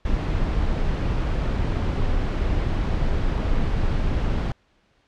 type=noise; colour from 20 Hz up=brown; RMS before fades=-22 dBFS; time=0.05-4.52 s; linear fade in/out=2 ms; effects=pink hiss -63 dBFS RMS until 5.07 s + low-pass 4000 Hz 12 dB/octave